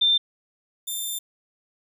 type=tone pair in turn; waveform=sine / 10% pulse; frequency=3581 / 3581 Hz; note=A7 / A7; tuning=+30 / +30 cents; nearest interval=unison; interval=0 cents; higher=neither; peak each=-16 / -20 dBFS; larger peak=first; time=0.01-0.18 / 0.87-1.19 s; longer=second; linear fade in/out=10 ms; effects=none